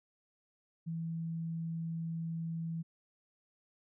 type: tone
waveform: sine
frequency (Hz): 164.6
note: E3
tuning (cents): -2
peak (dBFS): -35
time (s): 0.86-2.83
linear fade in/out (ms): 20
effects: none